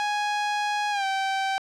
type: tone with pitch glide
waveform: sawtooth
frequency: 830.6 to 775 Hz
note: G#5 to G5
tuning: 0 to -20 cents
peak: -20 dBFS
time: 0-1.58 s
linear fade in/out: 0 ms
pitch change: -120 cents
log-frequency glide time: 0.91-1.05 s
effects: low-pass 5000 Hz 12 dB/octave